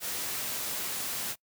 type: noise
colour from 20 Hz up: white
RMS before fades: -34 dBFS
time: 0-1.36 s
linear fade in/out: 50 ms
effects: noise-tail reverb RT60 0.1 s tail -25 dB re dry + high-pass 80 Hz 12 dB/octave